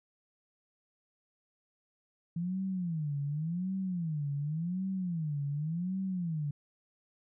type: tone with vibrato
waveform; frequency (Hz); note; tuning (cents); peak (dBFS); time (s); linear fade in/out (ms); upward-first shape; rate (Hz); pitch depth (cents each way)
sine; 164.81; E3; 0; -31; 2.36-6.51; 5; sine; 0.89; 260
effects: none